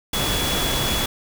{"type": "tone in noise", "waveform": "sine", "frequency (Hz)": 3387, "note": "G#7", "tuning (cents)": 33, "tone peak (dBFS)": -26, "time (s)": [0.13, 1.06], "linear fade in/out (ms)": 5, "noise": "pink", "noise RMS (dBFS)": -23, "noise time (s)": [0.13, 1.06], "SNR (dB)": -6, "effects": []}